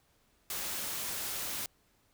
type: noise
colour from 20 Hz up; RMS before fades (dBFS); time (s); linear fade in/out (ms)
white; -37; 0.5-1.66; 2
effects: pink hiss -70 dBFS RMS until 2.13 s